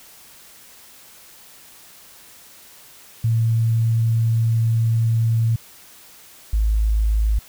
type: tone pair in turn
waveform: sine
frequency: 113.8 / 53.71 Hz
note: A#2 / A1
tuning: -41 / -41 cents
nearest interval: octave + minor second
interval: 1300 cents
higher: first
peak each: -15 dBFS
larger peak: neither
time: 3.24-5.56 / 6.53-7.39 s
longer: first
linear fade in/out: 5 ms
effects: white hiss -46 dBFS RMS until 7.48 s